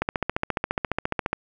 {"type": "click train", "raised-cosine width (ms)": 0.5, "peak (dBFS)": -8, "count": 20, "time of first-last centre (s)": [0.02, 1.33], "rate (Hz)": 14.5, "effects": []}